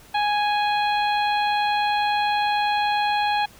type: harmonic tone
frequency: 830.6 Hz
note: G#5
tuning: in tune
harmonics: 1 / 2 / 3 / 4 / 5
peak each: -20 / -29 / -30 / -32 / -34 dBFS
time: 0.14-3.46 s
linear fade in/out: 10 ms
effects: pink hiss -49 dBFS RMS until 3.59 s